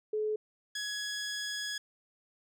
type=tone pair in turn; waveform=sine / 15% pulse; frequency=428.2 / 1675.6 Hz; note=A4 / G#6; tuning=-47 / +15 cents; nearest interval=2 octaves; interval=2362 cents; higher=second; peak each=-29 / -28 dBFS; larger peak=second; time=0.13-0.36 / 0.75-1.78 s; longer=second; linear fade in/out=5 ms; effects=low-pass 12000 Hz 12 dB/octave